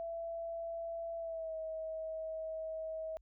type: tone with pitch glide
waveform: sine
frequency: 668 to 639.3 Hz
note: E5 to D#5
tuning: +23 to +47 cents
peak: -38 dBFS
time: 0-3.17 s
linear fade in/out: 0 ms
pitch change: -76 cents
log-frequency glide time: 1.17-1.56 s
effects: added 50 Hz sine -63 dBFS peak until 3.21 s